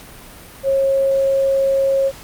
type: tone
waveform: sine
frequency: 543 Hz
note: C#5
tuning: 36 cents flat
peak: -13 dBFS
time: 0.63-2.12 s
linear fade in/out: 50 ms
effects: pink hiss -39 dBFS RMS until 2.23 s + Opus 48 kbps